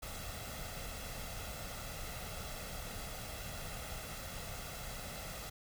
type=noise with comb filter; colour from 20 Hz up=pink; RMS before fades=-44 dBFS; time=0.02-5.5 s; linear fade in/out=10 ms; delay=1.5 ms; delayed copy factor=+0.6; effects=none

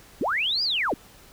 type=linear two-way sweep; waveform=sine; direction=up then down; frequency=180 to 5000 to 180 Hz; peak=-22 dBFS; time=0.21-0.94 s; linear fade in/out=2 ms; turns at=0.63 s; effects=pink hiss -51 dBFS RMS until 1.32 s

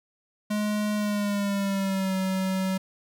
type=tone with pitch glide; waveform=square; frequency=210 to 189.26 Hz; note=G#3 to F#3; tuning=+19 to +39 cents; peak=-25 dBFS; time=0.5-2.78 s; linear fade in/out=10 ms; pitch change=-180 cents; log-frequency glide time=0.96-2.15 s; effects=none

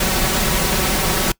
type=noise with comb filter; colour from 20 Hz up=pink; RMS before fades=-18 dBFS; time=0-1.32 s; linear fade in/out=5 ms; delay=5.3 ms; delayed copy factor=+0.6; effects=noise-tail reverb RT60 0.1 s tail -22 dB re dry

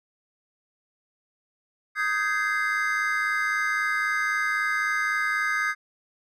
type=chord; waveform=triangle; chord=Ab major seventh; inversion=second; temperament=just; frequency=1245.9 / 1557.4 / 1661.2 / 2077 Hz; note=Eb6 / G6 / Ab6 / C7; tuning=+2 / -12 / 0 / -13 cents; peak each=-27 dBFS; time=1.95-5.75 s; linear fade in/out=50 ms; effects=none

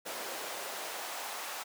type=noise with high-pass filter sweep; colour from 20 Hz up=pink; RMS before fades=-40 dBFS; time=0.05-1.64 s; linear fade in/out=20 ms; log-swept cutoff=480 to 840 Hz; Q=1.4; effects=none

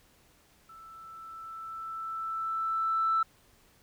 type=tone with level ramp; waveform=sine; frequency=1324 Hz; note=E6; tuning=7 cents sharp; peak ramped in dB=-48 to -22 dBFS; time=0.69-3.23 s; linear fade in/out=5 ms; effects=tanh soft clip ceiling -19 dBFS + pink hiss -63 dBFS RMS until 3.82 s

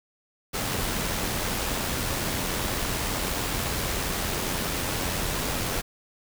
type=noise with amplitude modulation; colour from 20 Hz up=pink; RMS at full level=-27 dBFS; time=0.53-5.82 s; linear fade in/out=20 ms; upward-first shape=sine; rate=90.2 Hz; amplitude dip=30%; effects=none

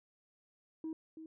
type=tone with echo; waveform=sine; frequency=319 Hz; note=D#4; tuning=43 cents sharp; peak=-36 dBFS; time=0.84-0.93 s; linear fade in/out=2 ms; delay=330 ms; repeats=1; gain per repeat=-10 dB; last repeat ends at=1.26 s; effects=tanh soft clip ceiling -35 dBFS

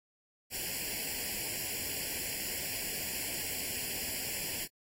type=noise with comb filter; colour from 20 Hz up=white; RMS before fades=-37 dBFS; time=0.5-4.68 s; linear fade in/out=50 ms; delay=0.4 ms; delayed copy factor=+1; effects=AAC 48 kbps

